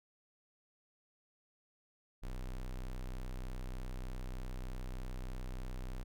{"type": "tone", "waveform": "square", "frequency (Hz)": 31.64, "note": "B0", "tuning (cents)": 43, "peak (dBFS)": -40, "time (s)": [2.22, 6.04], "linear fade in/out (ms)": 20, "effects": []}